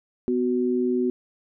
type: tone pair together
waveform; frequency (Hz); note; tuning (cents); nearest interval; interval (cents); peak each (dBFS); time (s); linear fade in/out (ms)
sine; 249.9 / 370; B3 / F#4; +21 / 0; perfect fifth; 679; -23; 0.28-1.1; 0
effects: none